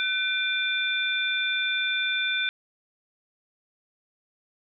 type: tone cluster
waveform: sine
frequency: 1512 / 2380 / 3544 Hz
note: F#6 / D7 / A7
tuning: +37 / +22 / +12 cents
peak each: -28 dBFS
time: 0-2.49 s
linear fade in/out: 0 ms
effects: none